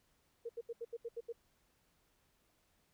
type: tone bursts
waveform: sine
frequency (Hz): 466.2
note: A#4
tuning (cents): 0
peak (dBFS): -39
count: 8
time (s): 0.45-1.326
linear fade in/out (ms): 10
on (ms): 43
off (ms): 76
effects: pink hiss -75 dBFS RMS until 2.93 s